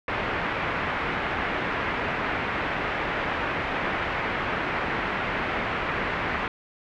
white low-pass noise, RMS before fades -28 dBFS, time 0.08-6.48 s, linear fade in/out 2 ms, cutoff 2200 Hz, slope 24 dB/octave, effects none

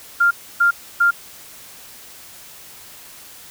sine tone bursts, 1396.9 Hz, F6, in tune, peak -11 dBFS, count 3, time 0.2-1.11 s, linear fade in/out 10 ms, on 110 ms, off 290 ms, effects white hiss -41 dBFS RMS until 3.5 s

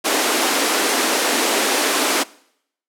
pink high-pass noise, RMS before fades -18 dBFS, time 0.04-2.24 s, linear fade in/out 20 ms, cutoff 250 Hz, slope 48 dB/octave, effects noise-tail reverb RT60 0.7 s tail -22 dB re dry + low-pass 12000 Hz 12 dB/octave

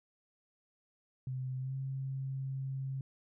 sine tone with pitch glide, 129.5 to 134.14 Hz, C3 to C3, -17 to +43 cents, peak -35 dBFS, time 1.27-3.01 s, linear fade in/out 2 ms, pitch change +60 cents, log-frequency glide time 1.59-1.75 s, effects none

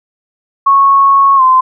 sine tone with pitch glide, 1102 to 1034.2 Hz, C#6 to C6, -11 to -20 cents, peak -4 dBFS, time 0.66-1.61 s, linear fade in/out 10 ms, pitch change -109 cents, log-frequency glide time 1.36-1.42 s, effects none

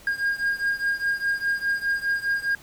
triangle beating tone pair, 1618 / 1622.9 Hz, G#6 / G#6, -46 / -40 cents, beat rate 4.9 Hz, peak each -23 / -25 dBFS, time 0.07-2.55 s, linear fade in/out 2 ms, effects pink hiss -49 dBFS RMS until 2.62 s

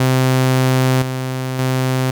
sawtooth tone with level steps, 129.7 Hz, C3, 15 cents flat, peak -8 / -16 / -11 dBFS, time 0-2.11 s, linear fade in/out 5 ms, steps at 1.02 / 1.59 s, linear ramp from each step 2 ms, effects none

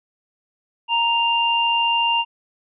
sine tone pair together, 932.4 / 2794 Hz, A#5 / F7, 0 / 0 cents, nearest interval octave + perfect fifth, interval 1900 cents, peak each -19 dBFS, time 0.88-2.25 s, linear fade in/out 50 ms, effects none

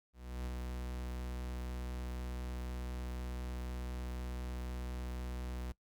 45% pulse tone with ADSR envelope, 62 Hz, B1, 7 cents sharp, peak -37 dBFS, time 0.13-5.72 s, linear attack 330 ms, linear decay 26 ms, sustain -2 dB, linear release 5 ms, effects noise-tail reverb RT60 0.1 s tail -21 dB re dry

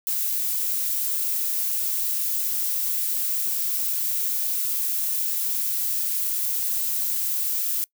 violet noise, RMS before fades -25 dBFS, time 0.07-7.84 s, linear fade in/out 0 ms, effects noise-tail reverb RT60 0.1 s tail -23 dB re dry

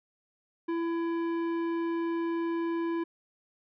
triangle tone with tanh clipping, 334.6 Hz, E4, 26 cents sharp, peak -30 dBFS, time 0.68-3.04 s, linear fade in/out 10 ms, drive 17 dB, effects none

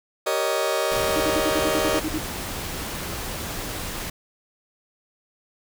sawtooth chord, Eb dominant seventh, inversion first, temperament just, 388.9 / 466.7 / 560 / 622.3 Hz, G4 / Bb4 / Db5 / Eb5, -14 / +2 / +18 / 0 cents, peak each -25 / -24 / -23 / -21 dBFS, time 0.26-2 s, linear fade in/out 10 ms
pink noise, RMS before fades -31 dBFS, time 0.91-4.1 s, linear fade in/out 5 ms
sine tone bursts, 311.1 Hz, D#4, in tune, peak -23 dBFS, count 11, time 1.16-2.182 s, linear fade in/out 2 ms, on 42 ms, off 56 ms
effects none

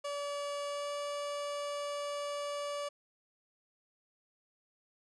30% pulse tone with pitch glide, 574 to 577.7 Hz, D5 to D5, -40 to -29 cents, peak -33 dBFS, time 0.04-2.89 s, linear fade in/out 10 ms, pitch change +11 cents, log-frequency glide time 0.67-0.91 s, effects resampled to 22050 Hz

